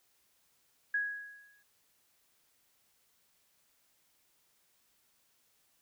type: tone with exponential decay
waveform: sine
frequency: 1661.2 Hz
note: G#6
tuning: in tune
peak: -27 dBFS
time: 0.94-1.63 s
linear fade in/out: 5 ms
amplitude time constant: 150 ms
effects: white hiss -72 dBFS RMS until 5.81 s